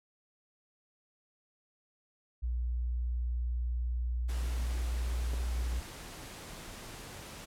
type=tone; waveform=sine; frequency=60.2 Hz; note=B1; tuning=44 cents flat; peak=-30 dBFS; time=2.42-5.81 s; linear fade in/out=20 ms
type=noise; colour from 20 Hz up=pink; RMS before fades=-46 dBFS; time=4.28-7.46 s; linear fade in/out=20 ms
type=clicks; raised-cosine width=2 ms; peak=-31 dBFS; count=2; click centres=5.334 / 5.341 s
effects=low-pass 12000 Hz 12 dB/octave